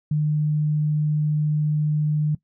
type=tone; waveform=sine; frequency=151.2 Hz; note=D#3; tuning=49 cents flat; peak=-18 dBFS; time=0.11-2.35 s; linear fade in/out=5 ms; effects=noise-tail reverb RT60 0.1 s tail -19 dB re dry